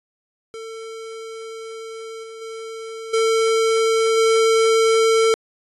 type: tone with level steps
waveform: square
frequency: 448.3 Hz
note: A4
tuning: 32 cents sharp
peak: -32 / -35 / -31 / -16 / -14 dBFS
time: 0.54-5.34 s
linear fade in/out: 0 ms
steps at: 2.23 / 2.41 / 3.13 / 4.17 s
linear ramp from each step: 10 ms
effects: resampled to 22050 Hz